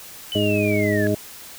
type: linear sweep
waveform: sine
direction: down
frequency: 3034 to 1661.2 Hz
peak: -25 dBFS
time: 0.32-1.07 s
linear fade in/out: 0 ms
type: harmonic tone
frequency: 103.6 Hz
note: G#2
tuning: 4 cents flat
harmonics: 1 / 2 / 3 / 4 / 6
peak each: -24 / -24 / -24 / -24 / -24 dBFS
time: 0.35-1.15 s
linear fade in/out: 5 ms
effects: white hiss -40 dBFS RMS until 1.58 s